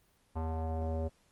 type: tone with low-pass filter sweep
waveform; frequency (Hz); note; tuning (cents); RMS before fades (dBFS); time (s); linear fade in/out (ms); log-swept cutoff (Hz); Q
square; 80.4; E2; -43; -34; 0.35-1.09; 20; 910 to 570; 3.3
effects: pink hiss -69 dBFS RMS until 1.31 s + Opus 24 kbps